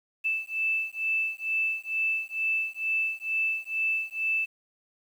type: beating tone pair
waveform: sine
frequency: 2637 / 2639.2 Hz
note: E7 / E7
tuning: 0 / +1 cents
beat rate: 2.2 Hz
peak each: -29 dBFS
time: 0.24-4.46 s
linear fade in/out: 20 ms
effects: 9-bit